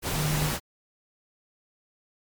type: tone in noise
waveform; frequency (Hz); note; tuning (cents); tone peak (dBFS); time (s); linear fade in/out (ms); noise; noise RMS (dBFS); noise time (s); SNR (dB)
sine; 151.6; D#3; -45; -25; 0.15-0.52; 50; pink; -29; 0.02-0.6; +1
effects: MP3 96 kbps